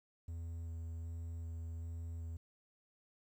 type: tone with vibrato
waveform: triangle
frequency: 82.9 Hz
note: E2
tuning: 10 cents sharp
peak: -39 dBFS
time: 0.28-2.37 s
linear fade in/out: 5 ms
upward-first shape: square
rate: 1.3 Hz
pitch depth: 9 cents each way
effects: 12-bit